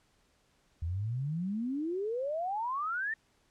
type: exponential sweep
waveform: sine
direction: up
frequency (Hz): 78.7 to 1842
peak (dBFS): -31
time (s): 0.82-3.14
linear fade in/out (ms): 5
effects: pink hiss -70 dBFS RMS until 3.5 s + low-pass 9000 Hz 12 dB/octave